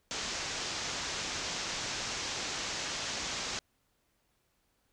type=low-pass noise; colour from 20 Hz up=white; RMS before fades=-37 dBFS; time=0.11-3.59 s; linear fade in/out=0 ms; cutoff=6900 Hz; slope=48 dB/octave; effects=pink hiss -75 dBFS RMS until 4.92 s